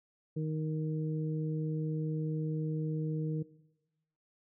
harmonic tone, 155.9 Hz, D#3, 4 cents sharp, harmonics 1 / 2 / 3, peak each -32 / -40 / -41 dBFS, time 0.36-3.43 s, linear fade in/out 10 ms, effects noise-tail reverb RT60 1.0 s tail -20 dB re dry

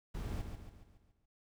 brown noise with echo, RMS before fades -40 dBFS, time 0.14-0.42 s, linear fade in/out 10 ms, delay 140 ms, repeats 6, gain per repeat -6 dB, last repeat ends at 1.26 s, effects none

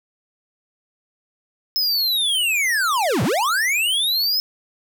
square linear two-way sweep, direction down then up, 5200 to 95.3 to 5200 Hz, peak -18 dBFS, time 1.76-4.4 s, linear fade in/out 0 ms, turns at 3.23 s, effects none

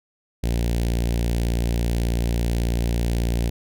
sawtooth tone with notch filter, 58.27 Hz, A#1, in tune, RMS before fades -22 dBFS, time 0.43-3.5 s, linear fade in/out 10 ms, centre 1200 Hz, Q 0.68, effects none

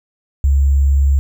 sine tone with sample-and-hold, 69.3 Hz, C#2, in tune, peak -9 dBFS, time 0.44-1.19 s, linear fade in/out 0 ms, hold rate 7350 Hz, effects none

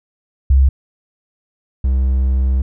sine / triangle tone pair in turn, 67 / 65.28 Hz, C2 / C2, +42 / -3 cents, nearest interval unison, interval 45 cents, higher first, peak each -7 / -10 dBFS, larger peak first, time 0.5-0.69 / 1.84-2.62 s, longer second, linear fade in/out 5 ms, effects none

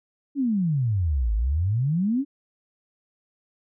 sine exponential two-way sweep, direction down then up, 293.7 to 50.9 to 293.7 Hz, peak -20 dBFS, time 0.35-2.25 s, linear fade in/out 50 ms, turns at 1.34 s, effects none

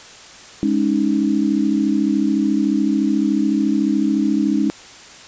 sine chord, Ab suspended fourth, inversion none, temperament equal, 207.7 / 277.2 / 311.1 Hz, Ab3 / Db4 / Eb4, 0 / 0 / 0 cents, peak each -19 dBFS, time 0.63-4.7 s, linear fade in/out 0 ms, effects white hiss -40 dBFS RMS until 5.27 s + resampled to 16000 Hz

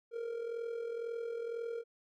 triangle tone with amplitude modulation, 464.9 Hz, A#4, 5 cents flat, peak -32 dBFS, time 0.11-1.84 s, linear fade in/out 50 ms, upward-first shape sine, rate 42 Hz, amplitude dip 60%, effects none

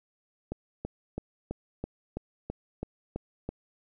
click train, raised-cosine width 2 ms, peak -20 dBFS, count 10, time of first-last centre 0.52-3.49 s, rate 3.03 Hz, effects none

